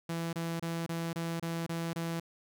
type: tone bursts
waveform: sawtooth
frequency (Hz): 166.7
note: E3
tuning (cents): +20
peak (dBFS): -29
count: 8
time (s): 0.09-2.199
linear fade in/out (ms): 5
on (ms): 240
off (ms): 27
effects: none